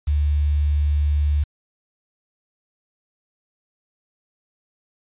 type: tone with quantisation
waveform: sine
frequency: 73.42 Hz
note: D2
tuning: in tune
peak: -16 dBFS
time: 0.07-1.44 s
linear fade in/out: 10 ms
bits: 7
effects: resampled to 8000 Hz